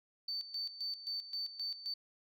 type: tone with tremolo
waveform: sine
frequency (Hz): 4549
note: C#8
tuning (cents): +44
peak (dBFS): -35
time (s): 0.28-1.94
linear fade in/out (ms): 5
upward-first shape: square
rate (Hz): 3.8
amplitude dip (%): 75
effects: tanh soft clip ceiling -31 dBFS